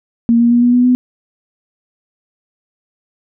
sine tone with pitch steps, 233.1 / 236.4 / 239.7 / 243 / 246.4 / 249.8 Hz, A#3 / A#3 / A#3 / B3 / B3 / B3, 0 / +24 / +48 / -28 / -4 / +20 cents, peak -7 dBFS, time 0.29-0.95 s, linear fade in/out 0 ms, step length 110 ms, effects none

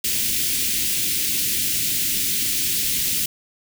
white band-stop noise, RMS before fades -22 dBFS, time 0.04-3.26 s, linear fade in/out 5 ms, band 340 to 2200 Hz, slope 24 dB/octave, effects none

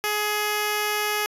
5% pulse tone with notch filter, 420 Hz, G#4, 19 cents sharp, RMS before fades -25 dBFS, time 0.04-1.26 s, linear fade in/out 0 ms, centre 4000 Hz, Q 1.9, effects resampled to 32000 Hz

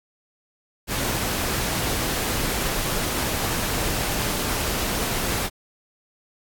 pink noise, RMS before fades -25 dBFS, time 0.87-5.5 s, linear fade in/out 50 ms, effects AAC 64 kbps

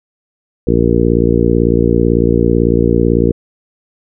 harmonic tone, 58 Hz, A#1, 8 cents flat, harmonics 1 / 2 / 3 / 4 / 5 / 6 / 7 / 8, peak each -17 / -17 / -17 / -17 / -17 / -17 / -17 / -17 dBFS, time 0.67-3.32 s, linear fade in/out 5 ms, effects none

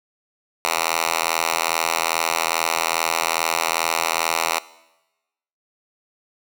5% pulse tone with high-pass filter, 82.41 Hz, E2, in tune, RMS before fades -22 dBFS, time 0.65-4.59 s, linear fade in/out 0 ms, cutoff 1000 Hz, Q 0.73, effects noise-tail reverb RT60 1.0 s tail -20 dB re dry

